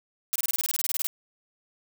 blue noise bursts, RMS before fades -27 dBFS, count 15, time 0.33-1.07 s, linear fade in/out 0 ms, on 26 ms, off 25 ms, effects none

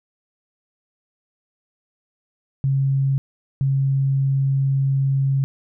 sine tone pair in turn, 136.2 / 136.2 Hz, C#3 / C#3, -30 / -30 cents, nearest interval unison, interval 0 cents, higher neither, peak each -16 dBFS, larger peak neither, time 2.64-3.18 / 3.61-5.44 s, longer second, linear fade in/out 0 ms, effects none

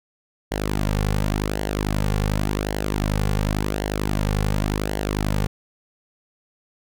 sawtooth tone with flanger, 51.2 Hz, G#1, 24 cents flat, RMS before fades -23 dBFS, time 0.51-5.47 s, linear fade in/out 10 ms, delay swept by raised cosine 0.8 to 3.2 ms, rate 0.9 Hz, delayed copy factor -0.65, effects none

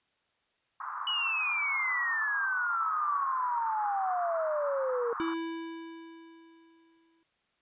white band-pass noise, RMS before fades -38 dBFS, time 0.8-5.34 s, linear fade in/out 5 ms, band 1000 to 1300 Hz, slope 48 dB/octave
sine exponential sweep, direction down, 2960 to 462.6 Hz, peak -28 dBFS, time 1.07-5.13 s, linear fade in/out 2 ms
square tone with exponential decay, 329.6 Hz, E4, in tune, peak -29 dBFS, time 5.2-7.23 s, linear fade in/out 0 ms, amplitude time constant 440 ms
effects white hiss -74 dBFS RMS until 7.61 s + resampled to 8000 Hz

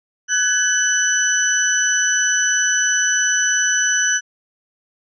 sine tone cluster, 1504 / 1681 / 2993 / 5970 Hz, F#6 / G#6 / F#7 / F#8, +28 / +20 / +19 / +15 cents, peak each -20 / -21 / -26 / -18 dBFS, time 0.28-4.21 s, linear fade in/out 50 ms, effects none

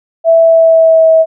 sine tone with pitch glide, 659.3 to 645.4 Hz, E5 to E5, 0 to -37 cents, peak -3 dBFS, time 0.24-1.26 s, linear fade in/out 50 ms, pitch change -37 cents, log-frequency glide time 0.4-1.08 s, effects none

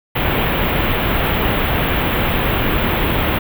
pink band-stop noise, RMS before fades -17 dBFS, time 0.15-3.39 s, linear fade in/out 10 ms, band 3400 to 14000 Hz, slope 48 dB/octave, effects none

